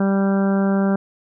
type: harmonic tone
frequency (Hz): 195.9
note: G3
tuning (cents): -1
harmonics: 1 / 2 / 3 / 4 / 5 / 6 / 7 / 8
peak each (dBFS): -16 / -25 / -26 / -31 / -35 / -37 / -33 / -35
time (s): 0-0.96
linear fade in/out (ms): 5
effects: none